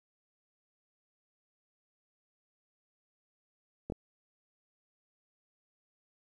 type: clicks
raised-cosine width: 2 ms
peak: -24 dBFS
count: 2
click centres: 3.9 / 3.922 s
effects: 10-bit